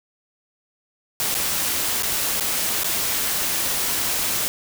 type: noise with dropouts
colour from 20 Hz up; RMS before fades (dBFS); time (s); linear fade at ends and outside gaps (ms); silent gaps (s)
white; -23; 1.2-4.48; 0; 1.343-1.35 / 2.024-2.032 / 2.399-2.408 / 2.834-2.844
effects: none